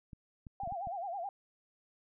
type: clicks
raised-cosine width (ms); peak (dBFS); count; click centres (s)
5; -35; 6; 0.132 / 0.468 / 0.635 / 0.675 / 0.723 / 0.872
type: tone with vibrato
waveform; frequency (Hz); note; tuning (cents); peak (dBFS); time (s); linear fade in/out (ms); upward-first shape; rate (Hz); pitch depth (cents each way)
sine; 740; F#5; 0; -36; 0.6-1.29; 2; sine; 9.4; 170
effects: none